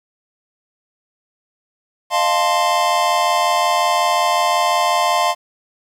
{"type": "chord", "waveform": "square", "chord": "F dominant seventh", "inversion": "third", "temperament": "equal with one note detuned", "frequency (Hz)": [613, 698.5, 880, 1046.5], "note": ["Eb5", "F5", "A5", "C6"], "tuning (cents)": [-26, 0, 0, 0], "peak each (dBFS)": [-24, -19, -22, -19], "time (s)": [2.1, 5.35], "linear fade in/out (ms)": 50, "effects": ["low-pass 10000 Hz 12 dB/octave", "8-bit"]}